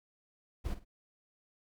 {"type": "noise with echo", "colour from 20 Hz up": "brown", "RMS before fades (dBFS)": -35, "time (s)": [0.64, 0.75], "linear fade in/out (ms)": 20, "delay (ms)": 50, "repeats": 2, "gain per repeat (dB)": -12, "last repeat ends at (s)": 0.85, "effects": []}